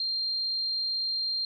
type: tone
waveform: sine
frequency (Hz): 4186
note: C8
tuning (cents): 0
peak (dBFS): -27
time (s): 0-1.45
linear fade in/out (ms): 2
effects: none